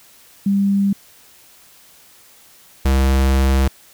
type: tone pair in turn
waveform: sine / square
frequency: 198.5 / 66.76 Hz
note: G3 / C2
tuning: +22 / +35 cents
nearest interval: octave + perfect fifth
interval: 1887 cents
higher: first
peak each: -13 dBFS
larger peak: neither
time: 0.46-0.93 / 2.85-3.68 s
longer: second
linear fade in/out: 5 ms
effects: white hiss -48 dBFS RMS until 3.93 s